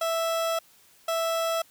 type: tone pair in turn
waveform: 30% pulse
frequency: 659.3 / 659.3 Hz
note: E5 / E5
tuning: 0 / 0 cents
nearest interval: unison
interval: 0 cents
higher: neither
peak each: -22 / -22 dBFS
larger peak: neither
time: 0.01-0.59 / 1.08-1.62 s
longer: first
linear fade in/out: 5 ms
effects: white hiss -58 dBFS RMS until 1.7 s